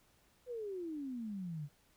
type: exponential sweep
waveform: sine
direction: down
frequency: 510 to 139.5 Hz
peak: -39 dBFS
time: 0.46-1.69 s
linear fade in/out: 50 ms
effects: pink hiss -70 dBFS RMS until 1.96 s